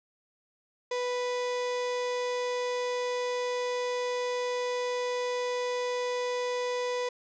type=tone; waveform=35% pulse; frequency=493.9 Hz; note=B4; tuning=in tune; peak=-27 dBFS; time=0.91-7.09 s; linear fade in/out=5 ms; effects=resampled to 16000 Hz